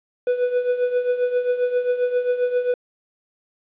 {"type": "tone with tremolo", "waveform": "triangle", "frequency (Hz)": 493.9, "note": "B4", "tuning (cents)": 0, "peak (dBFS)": -13, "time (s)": [0.27, 2.74], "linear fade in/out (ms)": 2, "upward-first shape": "triangle", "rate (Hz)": 7.5, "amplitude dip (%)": 75, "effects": ["resampled to 8000 Hz", "9-bit"]}